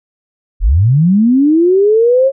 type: linear sweep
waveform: sine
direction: up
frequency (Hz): 34.5 to 550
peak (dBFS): -6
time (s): 0.6-2.32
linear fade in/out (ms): 50
effects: none